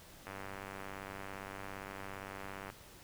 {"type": "click train", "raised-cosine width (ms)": 0.5, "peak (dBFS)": -29, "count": 238, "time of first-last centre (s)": [0.27, 2.701], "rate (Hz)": 97.5, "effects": ["pink hiss -56 dBFS RMS until 3.03 s"]}